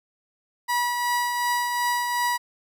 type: tone with tremolo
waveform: 30% pulse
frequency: 970 Hz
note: B5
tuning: 31 cents flat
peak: -18 dBFS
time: 0.68-2.38 s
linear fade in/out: 20 ms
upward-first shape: triangle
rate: 2.7 Hz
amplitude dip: 40%
effects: none